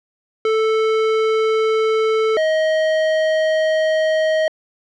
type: tone pair in turn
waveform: square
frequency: 440 / 630 Hz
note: A4 / D#5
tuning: 0 / +21 cents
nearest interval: tritone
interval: 621 cents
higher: second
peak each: -15 / -15 dBFS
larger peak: neither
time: 0.45-2.37 / 2.37-4.48 s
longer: second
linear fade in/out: 2 ms
effects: low-pass 3000 Hz 12 dB/octave